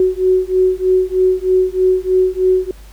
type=beating tone pair; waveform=sine; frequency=370 / 373.2 Hz; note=F#4 / F#4; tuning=0 / +15 cents; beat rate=3.2 Hz; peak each=-14 dBFS; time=0-2.71 s; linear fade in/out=2 ms; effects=added 50 Hz sine -35 dBFS peak until 2.92 s + pink hiss -46 dBFS RMS until 2.92 s